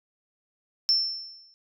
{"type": "tone with exponential decay", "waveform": "sine", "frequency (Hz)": 5360, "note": "E8", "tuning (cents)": 28, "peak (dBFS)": -16, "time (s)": [0.89, 1.54], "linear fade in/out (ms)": 0, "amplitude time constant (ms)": 140, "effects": ["tanh soft clip ceiling -12 dBFS"]}